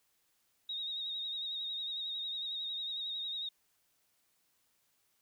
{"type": "tone with vibrato", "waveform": "sine", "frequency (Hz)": 3752, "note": "A#7", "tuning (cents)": 11, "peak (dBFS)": -36, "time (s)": [0.69, 3.49], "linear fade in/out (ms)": 5, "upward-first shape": "sine", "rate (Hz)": 11, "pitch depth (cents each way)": 43, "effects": ["white hiss -75 dBFS RMS until 5.21 s"]}